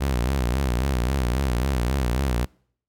sawtooth tone with vibrato, 63.9 Hz, C2, 40 cents flat, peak -17 dBFS, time 0-2.46 s, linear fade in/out 20 ms, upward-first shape sine, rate 3.7 Hz, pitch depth 150 cents each way, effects noise-tail reverb RT60 0.6 s tail -26 dB re dry

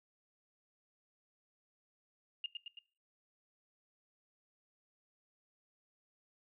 sine tone with echo, 2830 Hz, F7, 22 cents sharp, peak -35 dBFS, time 2.44-2.46 s, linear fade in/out 2 ms, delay 110 ms, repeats 3, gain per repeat -4 dB, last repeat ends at 2.79 s, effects noise-tail reverb RT60 0.4 s tail -21 dB re dry

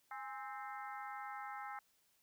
harmonic tone with a mistuned harmonic, 261.6 Hz, C4, in tune, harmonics 3 / 4 / 5 / 6 / 7 / 8, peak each -47 / -53 / -49 / -55 / -56 / -56 dBFS, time 0.11-1.79 s, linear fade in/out 2 ms, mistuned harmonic 3, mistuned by +80 cents, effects white hiss -75 dBFS RMS until 2.22 s

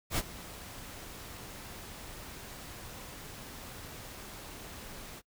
pink noise with ADSR envelope, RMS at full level -29 dBFS, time 0.1-5.22 s, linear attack 79 ms, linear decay 38 ms, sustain -17 dB, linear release 45 ms, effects noise-tail reverb RT60 0.1 s tail -24 dB re dry

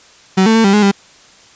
35% pulse tone with pitch steps, 189.1 / 222.9 / 225 / 196.9 / 209.1 / 198.6 Hz, F#3 / A3 / A3 / G3 / G#3 / G3, +38 / +23 / +39 / +8 / +12 / +23 cents, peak -6 dBFS, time 0.37-0.916 s, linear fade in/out 10 ms, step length 91 ms, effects white hiss -44 dBFS RMS until 1.55 s + resampled to 16000 Hz

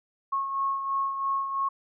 sine beating tone pair, 1092 / 1095 Hz, C#6 / C#6, -26 / -22 cents, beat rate 3 Hz, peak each -26 / -35 dBFS, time 0.32-1.69 s, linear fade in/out 10 ms, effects none

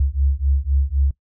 sine beating tone pair, 67.1 / 71 Hz, C2 / C#2, +44 / +42 cents, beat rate 3.9 Hz, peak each -19 dBFS, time 0-1.11 s, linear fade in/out 5 ms, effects noise-tail reverb RT60 0.1 s tail -20 dB re dry

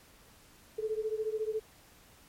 sine beating tone pair, 430 / 444 Hz, A4 / A4, -40 / +16 cents, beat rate 14 Hz, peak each -33 / -35 dBFS, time 0.78-1.6 s, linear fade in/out 10 ms, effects pink hiss -59 dBFS RMS until 2.28 s + MP3 64 kbps

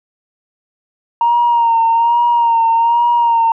sine tone with vibrato, 932.3 Hz, A#5, in tune, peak -8 dBFS, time 1.21-3.52 s, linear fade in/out 2 ms, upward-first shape sine, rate 1.2 Hz, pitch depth 39 cents each way, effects tanh soft clip ceiling -5 dBFS

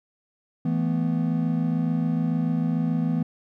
triangle chord, E suspended fourth, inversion none, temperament equal, 164.81 / 220 / 246.9 Hz, E3 / A3 / B3, 0 / 0 / 0 cents, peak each -22 / -27 / -24 dBFS, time 0.65-3.23 s, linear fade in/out 5 ms, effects none

